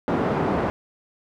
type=band-pass noise; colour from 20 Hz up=pink; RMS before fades=-23 dBFS; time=0.08-0.7 s; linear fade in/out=0 ms; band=160 to 970 Hz; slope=12 dB/octave; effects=none